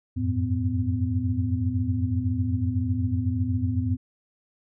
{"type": "tone cluster", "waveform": "sine", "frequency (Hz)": [88.6, 96.6, 110.4, 253.8], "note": ["F2", "G2", "A2", "B3"], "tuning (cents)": [25, -25, 6, 47], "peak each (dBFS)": -28, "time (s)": [0.16, 3.97], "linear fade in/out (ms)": 20, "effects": []}